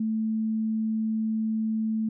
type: tone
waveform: sine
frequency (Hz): 220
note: A3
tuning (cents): 0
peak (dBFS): -24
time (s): 0-2.09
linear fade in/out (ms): 5
effects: none